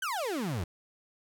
35% pulse exponential sweep, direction down, 1601 to 78 Hz, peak -29 dBFS, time 0.02-0.64 s, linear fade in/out 5 ms, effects none

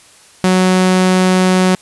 sawtooth tone, 185 Hz, F#3, in tune, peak -5 dBFS, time 0.44-1.75 s, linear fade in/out 0 ms, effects white hiss -44 dBFS RMS until 1.81 s + resampled to 24000 Hz

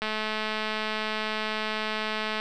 click train, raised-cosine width 0.3 ms, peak -14 dBFS, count 515, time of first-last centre 0.02-2.4 s, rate 216 Hz, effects none

